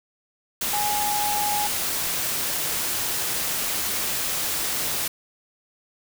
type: tone in noise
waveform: sine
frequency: 830.6 Hz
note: G#5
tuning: in tune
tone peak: -24 dBFS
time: 0.73-1.67 s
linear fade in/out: 5 ms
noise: white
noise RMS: -26 dBFS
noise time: 0.61-5.08 s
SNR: -1 dB
effects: none